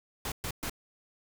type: noise bursts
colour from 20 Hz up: pink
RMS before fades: -35 dBFS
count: 3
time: 0.25-0.697 s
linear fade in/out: 2 ms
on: 69 ms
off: 120 ms
effects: none